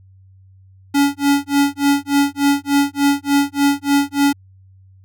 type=tone with tremolo; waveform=square; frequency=282.7 Hz; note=C#4; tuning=34 cents sharp; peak=-11 dBFS; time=0.94-4.33 s; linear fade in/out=10 ms; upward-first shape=sine; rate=3.4 Hz; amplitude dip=100%; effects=added 95 Hz sine -44 dBFS peak until 5.04 s